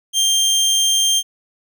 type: tone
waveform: 25% pulse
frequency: 3176 Hz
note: G7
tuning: 22 cents sharp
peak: -10 dBFS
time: 0.13-1.23 s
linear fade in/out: 50 ms
effects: none

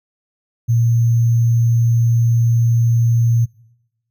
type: tone with sample-and-hold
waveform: sine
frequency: 116.54 Hz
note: A#2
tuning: in tune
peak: -11 dBFS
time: 0.68-3.46 s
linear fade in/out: 20 ms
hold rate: 6300 Hz
effects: noise-tail reverb RT60 1.0 s tail -25 dB re dry

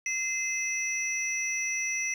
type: tone cluster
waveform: sine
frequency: 2069 / 2587 / 5890 Hz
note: C7 / E7 / F#8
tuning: -20 / -33 / -9 cents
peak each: -31 / -34 / -31 dBFS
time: 0.06-2.14 s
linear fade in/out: 2 ms
effects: tanh soft clip ceiling -19 dBFS + 9-bit

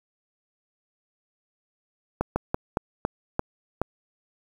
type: slowing click train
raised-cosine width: 1 ms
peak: -9 dBFS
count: 7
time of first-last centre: 2.21-3.816 s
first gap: 150 ms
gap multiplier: 1.23
effects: 7-bit

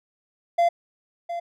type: tone with echo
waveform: triangle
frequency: 687 Hz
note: F5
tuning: 29 cents flat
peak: -14 dBFS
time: 0.58-0.69 s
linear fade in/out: 10 ms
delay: 710 ms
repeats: 1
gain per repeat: -11 dB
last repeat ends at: 1.4 s
effects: none

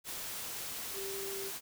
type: tone in noise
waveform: sine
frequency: 392 Hz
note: G4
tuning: in tune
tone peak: -40 dBFS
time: 0.93-1.52 s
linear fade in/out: 50 ms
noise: white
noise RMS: -41 dBFS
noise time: 0.04-1.61 s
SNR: -2 dB
effects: none

